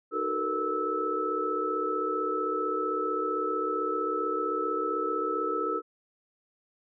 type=tone cluster; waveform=sine; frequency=309.3 / 376.4 / 443.3 / 478.9 / 1308 Hz; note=D#4 / F#4 / A4 / A#4 / E6; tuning=-10 / +30 / +13 / +47 / -14 cents; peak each=-36 / -35 / -33 / -35 / -30 dBFS; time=0.11-5.82 s; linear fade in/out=50 ms; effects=none